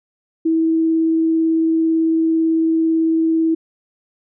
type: tone with vibrato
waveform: sine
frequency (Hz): 324.3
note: E4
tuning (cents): -28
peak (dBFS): -13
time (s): 0.45-3.55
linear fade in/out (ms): 10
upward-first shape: triangle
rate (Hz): 18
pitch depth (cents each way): 8
effects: none